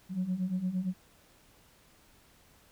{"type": "beating tone pair", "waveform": "sine", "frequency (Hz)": [178.5, 187.2], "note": ["F3", "F#3"], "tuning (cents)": [38, 20], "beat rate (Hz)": 8.7, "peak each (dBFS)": [-34, -30], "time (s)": [0.09, 0.94], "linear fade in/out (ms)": 50, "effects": ["tanh soft clip ceiling -24 dBFS", "pink hiss -62 dBFS RMS until 2.71 s"]}